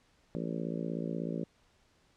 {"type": "harmonic tone", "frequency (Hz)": 56.4, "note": "A1", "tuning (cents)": 44, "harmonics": [3, 4, 5, 6, 7, 8, 9, 10], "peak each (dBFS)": [-37, -39, -41, -43, -44, -45, -46, -47], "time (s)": [0.35, 1.44], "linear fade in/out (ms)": 0, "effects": ["pink hiss -68 dBFS RMS until 2.16 s", "low-pass 7000 Hz 12 dB/octave"]}